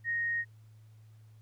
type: tone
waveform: sine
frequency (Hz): 1864.7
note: A#6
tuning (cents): 0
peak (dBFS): -29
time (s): 0.04-0.45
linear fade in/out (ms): 50
effects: added 109 Hz sine -53 dBFS peak until 1.41 s + pink hiss -72 dBFS RMS until 1.41 s